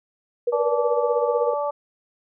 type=tone with tremolo; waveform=sine; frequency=481.2 Hz; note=B4; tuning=45 cents flat; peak=-17 dBFS; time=0.47-1.54 s; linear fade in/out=5 ms; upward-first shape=sine; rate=16 Hz; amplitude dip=75%
type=harmonic tone; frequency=290 Hz; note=D4; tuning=22 cents flat; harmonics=2 / 3 / 4; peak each=-24 / -28 / -30 dBFS; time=0.52-1.71 s; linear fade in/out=10 ms
effects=none